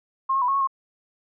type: tone with pitch steps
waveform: sine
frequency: 1069 / 1084 / 989 / 1092 / 1104 / 1075 Hz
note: C6 / C#6 / B5 / C#6 / C#6 / C6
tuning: +37 / -39 / +2 / -26 / -7 / +47 cents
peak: -19 dBFS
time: 0.29-0.674 s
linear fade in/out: 10 ms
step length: 64 ms
effects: none